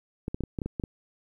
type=clicks; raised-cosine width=3 ms; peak=-18 dBFS; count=9; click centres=0.281 / 0.345 / 0.407 / 0.437 / 0.588 / 0.618 / 0.66 / 0.798 / 0.838 s; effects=10-bit